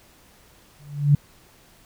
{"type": "tone with exponential growth", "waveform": "sine", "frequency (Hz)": 144.5, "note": "D3", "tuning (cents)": -28, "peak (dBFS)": -9, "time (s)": [0.79, 1.15], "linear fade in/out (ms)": 5, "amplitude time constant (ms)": 78, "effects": ["pink hiss -54 dBFS RMS until 1.85 s"]}